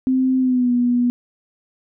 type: tone with pitch glide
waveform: sine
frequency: 259.7 to 243.7 Hz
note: C4 to B3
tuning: -13 to -23 cents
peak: -14 dBFS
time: 0.07-1.1 s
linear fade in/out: 0 ms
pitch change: -110 cents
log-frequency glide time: 0.39-0.72 s
effects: none